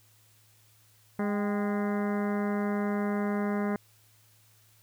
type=harmonic tone with a mistuned harmonic; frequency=205.6 Hz; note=G#3; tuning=17 cents flat; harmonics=1 / 2 / 3 / 4 / 5 / 6 / 7 / 8 / 9 / 10; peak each=-28 / -34 / -38 / -40 / -42 / -44 / -45 / -46 / -47 / -48 dBFS; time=1.19-3.76 s; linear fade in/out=2 ms; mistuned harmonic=4; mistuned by=-66 cents; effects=added 108 Hz sine -63 dBFS peak until 4.82 s + white hiss -63 dBFS RMS until 4.82 s